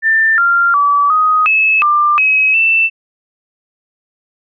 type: tone with pitch steps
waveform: sine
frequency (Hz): 1785 / 1388 / 1150 / 1251 / 2594 / 1190 / 2552 / 2664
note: A6 / F6 / D6 / D#6 / E7 / D6 / D#7 / E7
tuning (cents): +24 / -11 / -37 / +9 / -28 / +22 / +43 / +18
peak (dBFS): -8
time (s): 0.02-2.9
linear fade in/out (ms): 50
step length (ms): 360
effects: none